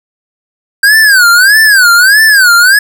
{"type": "tone with vibrato", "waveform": "square", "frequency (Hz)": 1568, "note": "G6", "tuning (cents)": 0, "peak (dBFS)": -3, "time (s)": [0.83, 2.79], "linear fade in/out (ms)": 5, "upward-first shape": "sine", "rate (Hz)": 1.6, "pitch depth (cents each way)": 210, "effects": []}